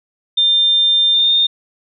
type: tone with pitch glide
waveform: sine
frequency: 3600 to 3642 Hz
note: A7 to A#7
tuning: +39 to -41 cents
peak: -10 dBFS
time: 0.37-1.47 s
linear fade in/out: 10 ms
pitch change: +20 cents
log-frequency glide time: 1.12-1.32 s
effects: none